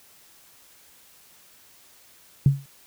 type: tone with exponential decay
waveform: sine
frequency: 138.59 Hz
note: C#3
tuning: in tune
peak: -9 dBFS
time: 2.46-2.66 s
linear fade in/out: 2 ms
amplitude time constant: 42 ms
effects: tanh soft clip ceiling -6 dBFS + white hiss -54 dBFS RMS until 2.86 s